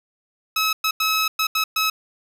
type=tone bursts at uneven times; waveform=15% pulse; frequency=1288 Hz; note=E6; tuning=41 cents flat; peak=-12 dBFS; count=6; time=0.56-0.73 / 0.84-0.91 / 1-1.28 / 1.39-1.47 / 1.55-1.64 / 1.76-1.9 s; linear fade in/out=5 ms; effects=none